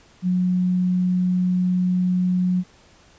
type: tone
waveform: sine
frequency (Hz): 181.6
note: F#3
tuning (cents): -32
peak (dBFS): -17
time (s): 0.22-2.64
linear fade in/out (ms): 50
effects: pink hiss -53 dBFS RMS until 3.18 s + resampled to 16000 Hz